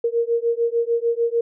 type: beating tone pair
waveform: sine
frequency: 463.6 / 470.3 Hz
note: A#4 / A#4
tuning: -10 / +15 cents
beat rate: 6.7 Hz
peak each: -21 dBFS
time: 0.04-1.41 s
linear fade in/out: 5 ms
effects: none